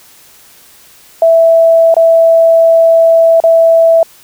sine tone with dropouts, 659.3 Hz, E5, in tune, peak -3 dBFS, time 1.22-4.03 s, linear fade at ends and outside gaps 2 ms, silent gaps 1.942-1.966 / 3.402-3.438 s, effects white hiss -41 dBFS RMS until 4.23 s

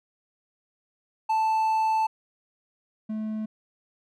triangle tone pair in turn, 880 / 216.7 Hz, A5 / A3, 0 / -26 cents, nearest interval 2 octaves, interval 2426 cents, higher first, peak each -19 / -26 dBFS, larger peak first, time 1.29-2.07 / 3.09-3.46 s, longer first, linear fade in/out 10 ms, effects none

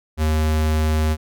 square tone, 77.78 Hz, D#2, in tune, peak -17 dBFS, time 0.17-1.17 s, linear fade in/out 50 ms, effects none

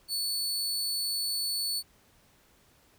sawtooth tone, 4449 Hz, C#8, 5 cents sharp, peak -26 dBFS, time 0.08-1.83 s, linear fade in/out 50 ms, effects pink hiss -63 dBFS RMS until 2.98 s

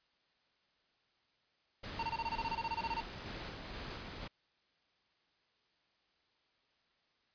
pink noise with tremolo, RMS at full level -44 dBFS, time 1.83-4.28 s, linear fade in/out 10 ms, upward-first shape square, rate 2.1 Hz, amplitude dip 25%
square tone bursts, 914 Hz, A#5, 34 cents flat, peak -35 dBFS, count 16, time 1.99-3.006 s, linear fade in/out 5 ms, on 41 ms, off 24 ms
effects white hiss -75 dBFS RMS until 7.34 s + resampled to 11025 Hz

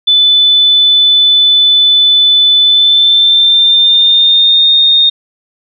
sine tone with pitch glide, 3500 to 3678 Hz, A7 to A#7, -10 to -24 cents, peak -4 dBFS, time 0.07-5.1 s, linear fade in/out 10 ms, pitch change +86 cents, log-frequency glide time 2.61-4.72 s, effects none

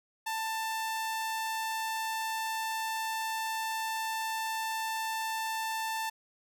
sawtooth tone, 888 Hz, A5, 16 cents sharp, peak -28 dBFS, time 0.26-6.1 s, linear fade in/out 10 ms, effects none

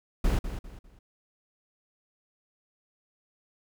brown noise with echo, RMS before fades -24 dBFS, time 0.24-0.39 s, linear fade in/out 5 ms, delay 200 ms, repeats 3, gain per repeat -10 dB, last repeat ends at 0.99 s, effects none

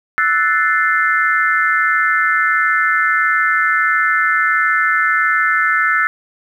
sine chord, F# half-diminished seventh, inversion third, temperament equal, 1318.5 / 1480 / 1760 / 2093 Hz, E6 / F#6 / A6 / C7, 0 / 0 / 0 / 0 cents, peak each -17 / -18 / -16 / -20 dBFS, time 0.18-6.07 s, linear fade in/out 0 ms, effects 8-bit

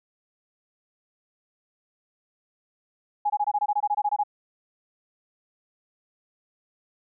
sine tone bursts, 830.6 Hz, G#5, in tune, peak -20 dBFS, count 14, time 3.25-4.236 s, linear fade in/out 10 ms, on 50 ms, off 22 ms, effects none

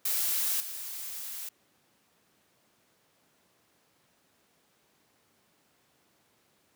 blue noise with level steps, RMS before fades -29 / -39 dBFS, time 0.05-1.49 s, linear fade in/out 5 ms, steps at 0.6 s, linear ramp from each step 5 ms, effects pink hiss -68 dBFS RMS until 6.75 s + high-pass 150 Hz 12 dB/octave

